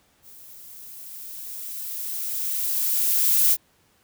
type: noise with level ramp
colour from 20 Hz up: violet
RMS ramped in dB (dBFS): -47 to -17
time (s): 0.22-3.57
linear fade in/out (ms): 50
effects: pink hiss -62 dBFS RMS until 4.03 s + high-pass 60 Hz 12 dB/octave